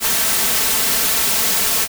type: noise with comb filter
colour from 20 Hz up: white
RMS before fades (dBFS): -17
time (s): 0-1.88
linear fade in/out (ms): 50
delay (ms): 4.5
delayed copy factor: +0.55
effects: none